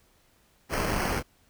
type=noise with sample-and-hold; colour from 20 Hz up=pink; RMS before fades=-28 dBFS; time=0.69-1.23 s; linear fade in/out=50 ms; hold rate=3675 Hz; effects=pink hiss -64 dBFS RMS until 1.49 s